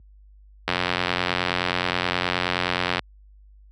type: click train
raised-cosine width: 0.3 ms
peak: -5 dBFS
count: 208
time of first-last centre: 0.68-2.993 s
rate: 89.5 Hz
effects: added 50 Hz sine -35 dBFS peak until 3.71 s + high-pass 100 Hz 12 dB/octave